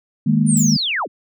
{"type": "chord", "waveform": "sine", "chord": "D# suspended fourth", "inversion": "none", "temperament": "equal", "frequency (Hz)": [155.56, 207.7, 233.1], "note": ["D#3", "G#3", "A#3"], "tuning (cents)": [0, 0, 0], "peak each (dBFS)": -17, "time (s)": [0.26, 0.77], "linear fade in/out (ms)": 10}
{"type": "linear sweep", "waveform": "sine", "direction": "down", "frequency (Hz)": [9397, 104.4], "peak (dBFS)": -18, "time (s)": [0.46, 1.08], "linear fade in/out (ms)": 50}
{"type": "noise with exponential decay", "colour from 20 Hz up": "violet", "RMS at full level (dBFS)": -26, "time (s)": [0.57, 0.84], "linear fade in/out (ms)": 0, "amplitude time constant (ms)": 58}
{"effects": []}